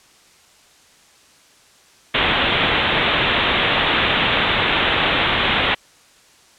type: low-pass noise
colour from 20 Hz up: white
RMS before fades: -18 dBFS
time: 2.14-5.75 s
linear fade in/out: 10 ms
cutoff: 3700 Hz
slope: 96 dB/octave
effects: white hiss -51 dBFS RMS until 6.58 s + low-pass 8000 Hz 12 dB/octave